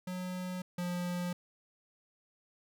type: tone pair in turn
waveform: square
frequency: 182.5 / 177.1 Hz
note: F#3 / F3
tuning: -24 / +24 cents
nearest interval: minor second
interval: 52 cents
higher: first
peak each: -37 / -34 dBFS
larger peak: second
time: 0.07-0.62 / 0.78-1.33 s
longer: neither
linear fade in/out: 5 ms
effects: none